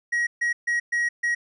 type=tone bursts at uneven times; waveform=triangle; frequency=1900 Hz; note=A#6; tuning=33 cents sharp; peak=-19 dBFS; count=5; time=0.12-0.27 / 0.41-0.53 / 0.67-0.8 / 0.92-1.09 / 1.23-1.35 s; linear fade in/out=10 ms; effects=resampled to 22050 Hz